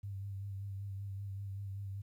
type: tone with vibrato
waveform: sine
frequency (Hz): 98.7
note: G2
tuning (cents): +12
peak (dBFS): -39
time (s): 0.03-2.02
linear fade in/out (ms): 10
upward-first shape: sine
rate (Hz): 5.2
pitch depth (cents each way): 33
effects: 12-bit